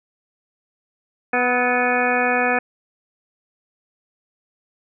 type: harmonic tone with a mistuned harmonic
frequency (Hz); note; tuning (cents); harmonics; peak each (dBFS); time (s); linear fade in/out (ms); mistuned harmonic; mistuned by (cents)
246.9; B3; 0; 1 / 2 / 3 / 4 / 5 / 6 / 7 / 9 / 10; -26 / -23 / -22 / -31 / -28 / -27 / -23 / -28 / -26; 1.33-2.59; 5; 5; +45
effects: none